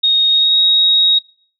sine tone with pitch glide, 3729 to 3779 Hz, A#7 to A#7, 0 to +23 cents, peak -9 dBFS, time 0.03-1.19 s, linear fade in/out 10 ms, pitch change +23 cents, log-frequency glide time 0.28-0.57 s, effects noise-tail reverb RT60 0.5 s tail -23 dB re dry

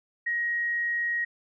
sine tone, 1888 Hz, A#6, 22 cents sharp, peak -25 dBFS, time 0.26-1.25 s, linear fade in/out 10 ms, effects none

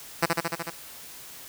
5% pulse tone with echo, 167.9 Hz, E3, 32 cents sharp, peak -8 dBFS, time 0.22-0.26 s, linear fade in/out 10 ms, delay 74 ms, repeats 6, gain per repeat -2 dB, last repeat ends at 0.704 s, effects white hiss -44 dBFS RMS until 1.48 s

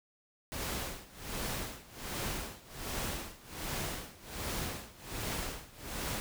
pink noise with tremolo, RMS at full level -36 dBFS, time 0.52-6.2 s, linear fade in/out 0 ms, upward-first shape sine, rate 1.3 Hz, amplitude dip 90%, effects none

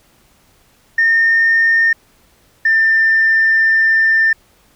sine tone pair in turn, 1822 / 1791.7 Hz, A#6 / A6, -40 / +31 cents, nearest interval unison, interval 29 cents, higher first, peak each -8 dBFS, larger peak neither, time 0.98-1.93 / 2.65-4.33 s, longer second, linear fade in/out 5 ms, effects tanh soft clip ceiling -5 dBFS + pink hiss -53 dBFS RMS until 4.75 s

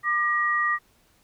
sine tone pair together, 1196.2 / 1900 Hz, D6 / A#6, +31 / +33 cents, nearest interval minor sixth, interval 802 cents, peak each -24 / -23 dBFS, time 0.03-0.79 s, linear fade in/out 50 ms, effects pink hiss -62 dBFS RMS until 1.23 s

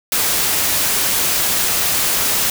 white noise, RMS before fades -17 dBFS, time 0.12-2.5 s, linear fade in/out 2 ms, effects none

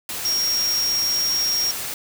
sine tone in noise, 5588 Hz, F8, in tune, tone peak -19 dBFS, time 0.25-1.71 s, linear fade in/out 2 ms, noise white, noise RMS -29 dBFS, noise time 0.09-1.94 s, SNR +7 dB, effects none

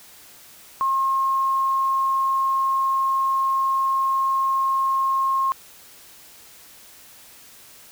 sine tone, 1073 Hz, C6, 43 cents sharp, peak -18 dBFS, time 0.81-5.52 s, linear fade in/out 0 ms, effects white hiss -47 dBFS RMS until 7.91 s

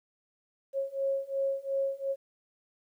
sine beating tone pair, 544 / 546.8 Hz, C#5 / C#5, -33 / -24 cents, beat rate 2.8 Hz, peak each -32 / -31 dBFS, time 0.73-2.16 s, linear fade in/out 50 ms, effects 11-bit

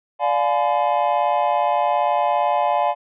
triangle chord, D diminished seventh, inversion none, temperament just, 587.3 / 704.8 / 845.8 / 1014.9 Hz, D5 / F5 / Ab5 / Cb6, 0 / +16 / +31 / +47 cents, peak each -21 / -19 / -19 / -23 dBFS, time 0.19-2.95 s, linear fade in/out 50 ms, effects resampled to 8000 Hz

